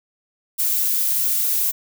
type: noise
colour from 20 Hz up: violet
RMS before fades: -20 dBFS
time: 0.58-1.72 s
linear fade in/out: 20 ms
effects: none